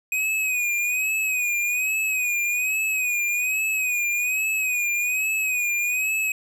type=tone with vibrato; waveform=square; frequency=2497 Hz; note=D#7; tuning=6 cents sharp; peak=-22 dBFS; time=0.12-6.32 s; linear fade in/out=2 ms; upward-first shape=sine; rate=1.2 Hz; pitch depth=69 cents each way; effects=none